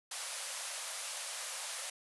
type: band-pass noise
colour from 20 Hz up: white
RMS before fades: -42 dBFS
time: 0.11-1.9 s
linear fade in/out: 5 ms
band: 500 to 11000 Hz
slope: 96 dB/octave
effects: none